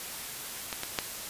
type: clicks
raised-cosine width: 0.2 ms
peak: -15 / -15 / -9 dBFS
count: 3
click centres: 0.728 / 0.834 / 0.988 s
effects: white hiss -39 dBFS RMS until 1.29 s + resampled to 32000 Hz